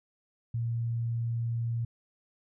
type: tone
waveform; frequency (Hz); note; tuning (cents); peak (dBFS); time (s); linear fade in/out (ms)
sine; 116.54; A#2; 0; -28; 0.54-1.85; 5
effects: none

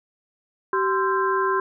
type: tone cluster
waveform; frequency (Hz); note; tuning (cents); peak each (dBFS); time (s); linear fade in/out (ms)
sine; 384.5 / 1038 / 1344 / 1581; G4 / C6 / E6 / G6; -33 / -14 / +33 / +14; -23 / -22 / -31 / -28; 0.73-1.6; 2
effects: none

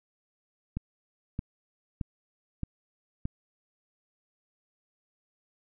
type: click train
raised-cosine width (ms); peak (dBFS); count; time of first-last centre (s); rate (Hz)
5; -19; 5; 0.77-3.254; 1.61
effects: none

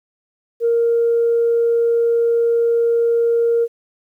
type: tone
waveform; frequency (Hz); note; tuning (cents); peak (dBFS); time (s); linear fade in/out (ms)
sine; 466.2; A#4; 0; -12; 0.6-3.68; 50
effects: tanh soft clip ceiling -8 dBFS + 9-bit

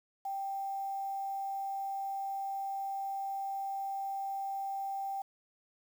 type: tone with quantisation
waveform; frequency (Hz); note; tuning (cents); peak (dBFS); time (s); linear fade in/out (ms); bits
sine; 784; G5; 0; -34; 0.25-5.22; 5; 9
effects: none

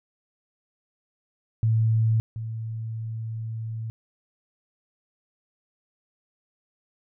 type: tone pair in turn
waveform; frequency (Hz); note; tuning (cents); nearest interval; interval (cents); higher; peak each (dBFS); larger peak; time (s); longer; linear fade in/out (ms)
sine; 111.7 / 112.12; A2 / A2; +27 / +33; unison; 6; second; -18 / -29; first; 1.63-2.2 / 2.36-3.9; second; 0
effects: none

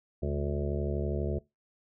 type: harmonic tone with a mistuned harmonic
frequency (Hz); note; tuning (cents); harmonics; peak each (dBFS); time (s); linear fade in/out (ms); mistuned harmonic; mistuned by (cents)
72.2; D2; -29; 1 / 2 / 3 / 5 / 6 / 7 / 8 / 9; -32 / -35 / -38 / -36 / -39 / -44 / -42 / -42; 0.22-1.39; 10; 1; +94
effects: noise-tail reverb RT60 0.2 s tail -21 dB re dry

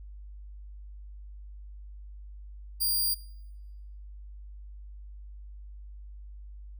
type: tone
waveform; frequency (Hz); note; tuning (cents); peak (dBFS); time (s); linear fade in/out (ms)
5% pulse; 4787; D8; +32; -18; 2.8-3.15; 20
effects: noise-tail reverb RT60 1.0 s tail -23 dB re dry + added 50 Hz sine -42 dBFS peak until 6.79 s

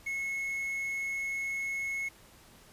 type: tone with quantisation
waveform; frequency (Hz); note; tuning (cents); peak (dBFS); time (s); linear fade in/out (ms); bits
triangle; 2183; C#7; -27; -30; 0.06-2.09; 10; 9
effects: pink hiss -57 dBFS RMS until 2.72 s + resampled to 32000 Hz

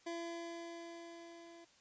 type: tone with level ramp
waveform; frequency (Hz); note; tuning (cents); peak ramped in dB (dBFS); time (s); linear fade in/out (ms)
25% pulse; 337.9; E4; +43; -36 to -51; 0.06-1.65; 10
effects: white hiss -67 dBFS RMS until 1.8 s + resampled to 16000 Hz

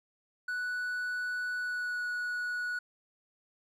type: tone with pitch glide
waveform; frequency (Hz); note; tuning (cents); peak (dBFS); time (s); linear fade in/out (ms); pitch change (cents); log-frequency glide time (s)
triangle; 1480 to 1465.5; F#6 to F#6; 0 to -17; -30; 0.48-2.79; 5; -17; 1.57-2.05
effects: none

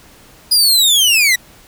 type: linear sweep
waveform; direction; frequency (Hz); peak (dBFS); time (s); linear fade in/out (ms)
sawtooth; down; 4978 to 1909; -6; 0.51-1.36; 10
effects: pink hiss -44 dBFS RMS until 1.67 s

